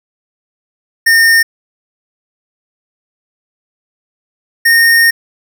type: tone pair in turn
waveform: square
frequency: 1824 / 1842 Hz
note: A#6 / A#6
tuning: -38 / -21 cents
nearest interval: unison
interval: 17 cents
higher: second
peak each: -6 dBFS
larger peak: neither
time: 1.06-1.43 / 4.65-5.11 s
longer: second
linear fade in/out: 10 ms
effects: none